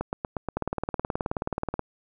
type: two click trains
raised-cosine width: 1 ms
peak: -13 / -14 dBFS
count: 24 / 5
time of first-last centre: 0.57-1.793 / 0.01-0.487 s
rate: 18.8 / 8.39 Hz
effects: none